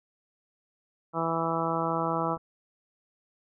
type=harmonic tone; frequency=164.81 Hz; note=E3; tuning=in tune; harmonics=1 / 2 / 3 / 4 / 5 / 6 / 7 / 8; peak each=-34 / -34 / -34 / -34 / -34 / -34 / -34 / -34 dBFS; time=1.13-2.38 s; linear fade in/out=50 ms
type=click; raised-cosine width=2 ms; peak=-34 dBFS; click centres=2.37 s
effects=none